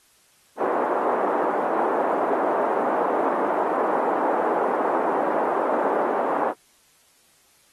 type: band-pass noise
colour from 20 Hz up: white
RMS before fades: -23 dBFS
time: 0.57-6.54 s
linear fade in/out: 50 ms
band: 300 to 1000 Hz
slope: 24 dB/octave
effects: white hiss -59 dBFS RMS until 7.72 s + AAC 32 kbps